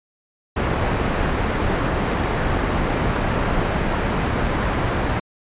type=low-pass noise; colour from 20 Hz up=pink; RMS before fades=-21 dBFS; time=0.56-5.2 s; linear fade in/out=10 ms; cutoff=1800 Hz; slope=12 dB/octave; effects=resampled to 8000 Hz